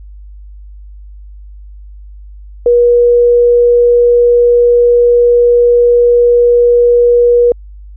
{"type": "tone", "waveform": "sine", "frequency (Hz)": 480.5, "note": "B4", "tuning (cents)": -48, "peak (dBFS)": -4, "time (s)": [2.66, 7.52], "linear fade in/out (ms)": 2, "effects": ["added 50 Hz sine -29 dBFS peak until 7.96 s"]}